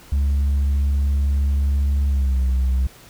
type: tone with pitch glide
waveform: sine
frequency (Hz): 70.1 to 64.65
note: C#2 to C2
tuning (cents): +20 to -20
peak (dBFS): -13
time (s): 0.12-2.87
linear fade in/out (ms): 5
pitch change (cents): -140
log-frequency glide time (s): 2.06-2.4
effects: tanh soft clip ceiling -15 dBFS + pink hiss -46 dBFS RMS until 3.09 s